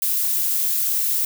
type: noise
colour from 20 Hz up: violet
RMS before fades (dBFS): -21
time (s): 0.02-1.25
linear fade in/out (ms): 2
effects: none